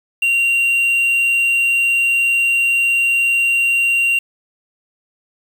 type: tone with quantisation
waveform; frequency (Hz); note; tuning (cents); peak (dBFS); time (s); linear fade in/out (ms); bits
triangle; 2761; F7; -20; -11; 0.22-4.19; 5; 6
effects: none